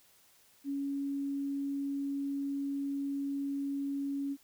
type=tone; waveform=sine; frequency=279.1 Hz; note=C#4; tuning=12 cents sharp; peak=-32 dBFS; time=0.64-4.37 s; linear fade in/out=50 ms; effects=white hiss -64 dBFS RMS until 4.43 s